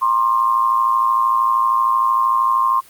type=tone with amplitude modulation; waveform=sine; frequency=1062 Hz; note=C6; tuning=25 cents sharp; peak=-10 dBFS; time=0.01-2.81 s; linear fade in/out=20 ms; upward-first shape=sine; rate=113 Hz; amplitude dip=65%; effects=white hiss -46 dBFS RMS until 2.89 s + Opus 32 kbps